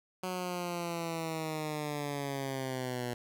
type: linear sweep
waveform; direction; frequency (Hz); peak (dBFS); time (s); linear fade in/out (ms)
10% pulse; down; 185 to 120.9; -26; 0.23-3.14; 5
effects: none